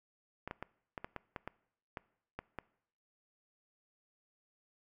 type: clicks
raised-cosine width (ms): 0.5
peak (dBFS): -25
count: 11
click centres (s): 0.476 / 0.511 / 0.626 / 0.978 / 1.045 / 1.163 / 1.362 / 1.476 / 1.972 / 2.39 / 2.587
effects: noise-tail reverb RT60 0.7 s tail -22 dB re dry